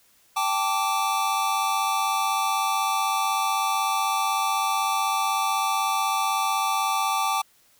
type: chord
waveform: square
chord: G suspended second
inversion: none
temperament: equal with one note detuned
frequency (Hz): 784 / 880 / 1165.9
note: G5 / A5 / D6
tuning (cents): 0 / 0 / -13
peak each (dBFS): -28 / -28 / -26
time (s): 0.36-7.42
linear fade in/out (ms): 10
effects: white hiss -60 dBFS RMS until 7.79 s